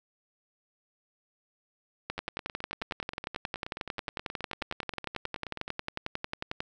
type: two click trains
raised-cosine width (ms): 0.3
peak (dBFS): -21 / -16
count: 34 / 51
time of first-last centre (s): 2.18-5.679 / 2.1-6.605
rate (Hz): 9.43 / 11.1
effects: none